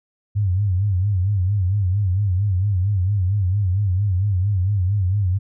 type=tone with vibrato; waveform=sine; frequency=96.6 Hz; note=G2; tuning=25 cents flat; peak=-16 dBFS; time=0.35-5.39 s; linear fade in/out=20 ms; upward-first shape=sine; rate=4.4 Hz; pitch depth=140 cents each way; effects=none